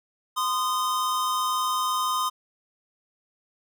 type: tone pair together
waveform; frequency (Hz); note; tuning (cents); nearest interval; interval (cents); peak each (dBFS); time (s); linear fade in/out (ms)
square; 1031 / 1232.8; C6 / D#6; -26 / -16; minor third; 310; -27; 0.36-2.3; 20
effects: none